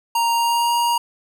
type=tone with pitch glide; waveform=square; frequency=932.3 to 945.3 Hz; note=A#5 to A#5; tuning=0 to +24 cents; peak=-17 dBFS; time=0.15-0.98 s; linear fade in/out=5 ms; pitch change=+24 cents; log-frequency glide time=0.34-0.74 s; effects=none